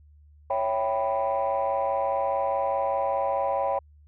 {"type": "chord", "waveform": "sine", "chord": "C# half-diminished seventh", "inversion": "none", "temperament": "equal", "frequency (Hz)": [554.4, 659.3, 784, 987.8], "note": ["C#5", "E5", "G5", "B5"], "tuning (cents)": [0, 0, 0, 0], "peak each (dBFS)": [-26, -30, -27, -29], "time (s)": [0.5, 3.79], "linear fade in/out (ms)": 5, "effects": ["tanh soft clip ceiling -17 dBFS", "added 74 Hz sine -51 dBFS peak until 4.07 s"]}